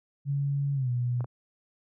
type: tone with pitch glide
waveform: sine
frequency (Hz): 140.8 to 122.57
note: C#3 to B2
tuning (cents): +27 to -13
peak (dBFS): -25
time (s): 0.25-1.26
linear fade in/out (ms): 50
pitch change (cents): -240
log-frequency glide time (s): 0.74-0.9
type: clicks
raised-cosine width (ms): 1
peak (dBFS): -27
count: 2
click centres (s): 1.207 / 1.244
effects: none